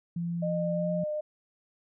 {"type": "tone with pitch glide", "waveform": "sine", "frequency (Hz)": [170.7, 174.09], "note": ["F3", "F3"], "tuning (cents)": [-39, -5], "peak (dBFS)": -29, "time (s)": [0.16, 1.04], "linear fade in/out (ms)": 5, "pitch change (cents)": 34, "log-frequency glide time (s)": [0.61, 0.91]}
{"type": "tone with vibrato", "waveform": "sine", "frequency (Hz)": 609, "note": "D#5", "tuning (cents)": -37, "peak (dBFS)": -29, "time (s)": [0.42, 1.21], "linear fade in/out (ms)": 10, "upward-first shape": "triangle", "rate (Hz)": 2.5, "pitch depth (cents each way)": 16}
{"effects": []}